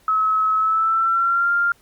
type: tone with pitch glide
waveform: sine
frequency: 1288 to 1396.5 Hz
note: E6 to F6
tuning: -41 to -1 cents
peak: -15 dBFS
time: 0.08-1.72 s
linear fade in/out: 2 ms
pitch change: +140 cents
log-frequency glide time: 0.56-1.52 s
effects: pink hiss -56 dBFS RMS until 1.81 s + MP3 96 kbps